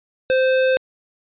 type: tone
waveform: square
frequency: 520 Hz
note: C5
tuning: 11 cents flat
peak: -15 dBFS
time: 0.3-0.77 s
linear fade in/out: 0 ms
effects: resampled to 8000 Hz